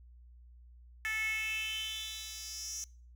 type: tone with high-pass filter sweep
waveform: 10% pulse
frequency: 436.9 Hz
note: A4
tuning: 12 cents flat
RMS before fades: -38 dBFS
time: 1.05-2.84 s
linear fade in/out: 0 ms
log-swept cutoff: 1900 to 6000 Hz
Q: 6.3
effects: noise-tail reverb RT60 0.5 s tail -26 dB re dry + added 60 Hz sine -53 dBFS peak until 3.15 s